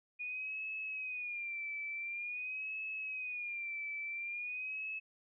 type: tone with vibrato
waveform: sine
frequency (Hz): 2449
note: D#7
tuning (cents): -28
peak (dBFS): -38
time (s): 0.19-5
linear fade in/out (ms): 20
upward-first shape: sine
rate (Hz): 0.47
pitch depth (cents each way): 96
effects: none